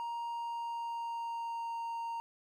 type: tone with pitch glide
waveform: triangle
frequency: 937 to 926.2 Hz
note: A#5 to A#5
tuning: +9 to -11 cents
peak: -34 dBFS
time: 0-2.2 s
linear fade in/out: 0 ms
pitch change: -20 cents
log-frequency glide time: 0.26-1.74 s
effects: none